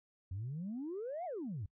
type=exponential two-way sweep; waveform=sine; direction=up then down; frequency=87.31 to 753 to 87.31 Hz; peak=-37 dBFS; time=0.31-1.66 s; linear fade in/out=5 ms; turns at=1.25 s; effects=noise-tail reverb RT60 0.1 s tail -23 dB re dry + tanh soft clip ceiling -35 dBFS